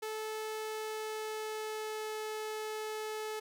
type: tone with pitch glide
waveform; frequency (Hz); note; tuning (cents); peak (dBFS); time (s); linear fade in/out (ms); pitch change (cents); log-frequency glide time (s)
sawtooth; 434.9 to 431.9; A4 to A4; -20 to -32; -33; 0.02-3.4; 10; -12; 0.59-2.16
effects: none